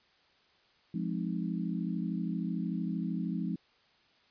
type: chord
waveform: sine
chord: F minor seventh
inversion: none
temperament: equal with one note detuned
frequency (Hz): 174.61 / 207.7 / 259.5 / 311.1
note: F3 / Ab3 / C4 / Eb4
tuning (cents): 0 / 0 / -14 / 0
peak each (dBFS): -34 / -36 / -39 / -40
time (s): 0.94-3.56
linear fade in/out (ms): 5
effects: white hiss -66 dBFS RMS until 4.3 s + resampled to 11025 Hz